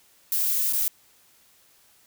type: noise with dropouts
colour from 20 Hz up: violet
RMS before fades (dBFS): -24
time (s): 0.32-0.88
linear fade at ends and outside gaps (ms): 1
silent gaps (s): 0.726-0.733
effects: white hiss -59 dBFS RMS until 2.06 s